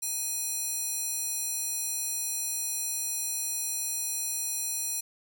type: tone with high-pass filter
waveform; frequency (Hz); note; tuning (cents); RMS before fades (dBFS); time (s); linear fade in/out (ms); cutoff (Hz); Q
square; 830.6; G#5; 0; -32; 0.02-5.01; 10; 7500; 1.6
effects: none